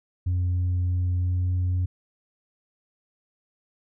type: tone with pitch glide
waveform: sine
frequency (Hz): 89.7 to 90.43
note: F2 to F#2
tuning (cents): +47 to -39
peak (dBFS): -19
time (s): 0.26-1.86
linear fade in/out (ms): 10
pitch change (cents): +14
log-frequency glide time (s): 1.2-1.41
effects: tanh soft clip ceiling -20 dBFS